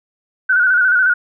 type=tone with vibrato; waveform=sine; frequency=1480 Hz; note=F#6; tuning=in tune; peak=-10 dBFS; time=0.49-1.14 s; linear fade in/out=10 ms; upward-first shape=square; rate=14 Hz; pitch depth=51 cents each way; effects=none